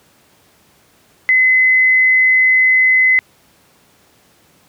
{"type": "tone", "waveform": "sine", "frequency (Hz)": 2035, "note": "C7", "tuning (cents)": -49, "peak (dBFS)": -8, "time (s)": [1.29, 3.19], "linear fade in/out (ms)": 0, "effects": ["pink hiss -52 dBFS RMS until 4.68 s", "high-pass 100 Hz 12 dB/octave"]}